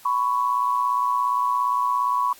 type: tone pair together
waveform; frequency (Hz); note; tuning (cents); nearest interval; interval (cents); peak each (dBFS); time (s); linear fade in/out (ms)
sine; 994.7 / 1112; B5 / C#6; +12 / +5; major second; 193; -22; 0.05-2.33; 5
effects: white hiss -49 dBFS RMS until 2.39 s + AAC 64 kbps